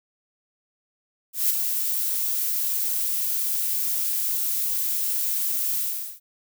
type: noise with ADSR envelope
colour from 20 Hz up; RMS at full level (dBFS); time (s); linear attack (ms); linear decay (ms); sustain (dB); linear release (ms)
violet; -19; 1.33-6.2; 170; 8; -6; 410
effects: none